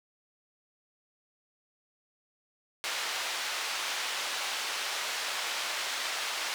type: band-pass noise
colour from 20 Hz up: white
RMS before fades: -34 dBFS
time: 2.84-6.54 s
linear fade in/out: 0 ms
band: 670 to 4400 Hz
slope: 12 dB/octave
effects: none